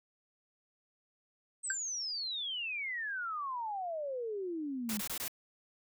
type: exponential sweep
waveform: sine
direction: down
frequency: 8330 to 199.3 Hz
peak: -35 dBFS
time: 1.63-5.01 s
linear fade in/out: 20 ms
type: tone with exponential decay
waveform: triangle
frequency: 1568 Hz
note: G6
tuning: in tune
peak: -26 dBFS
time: 1.7-1.78 s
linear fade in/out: 2 ms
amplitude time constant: 17 ms
type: noise bursts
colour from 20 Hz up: white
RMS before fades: -38 dBFS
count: 4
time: 4.89-5.281 s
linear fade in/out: 2 ms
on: 82 ms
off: 21 ms
effects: none